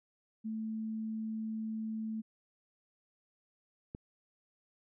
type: tone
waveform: sine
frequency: 220 Hz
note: A3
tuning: in tune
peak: -35 dBFS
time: 0.44-2.22 s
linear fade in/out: 20 ms
type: click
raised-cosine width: 3 ms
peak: -29 dBFS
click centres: 3.949 s
effects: none